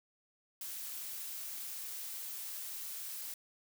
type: noise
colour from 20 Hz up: blue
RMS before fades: -43 dBFS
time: 0.61-3.34 s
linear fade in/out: 2 ms
effects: none